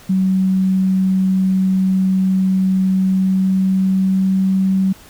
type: tone with pitch glide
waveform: sine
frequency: 188.8 to 190.77 Hz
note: F#3 to G3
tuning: +35 to -47 cents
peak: -12 dBFS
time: 0.09-4.93 s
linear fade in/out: 10 ms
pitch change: +18 cents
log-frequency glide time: 2.9-4.72 s
effects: pink hiss -43 dBFS RMS until 5.09 s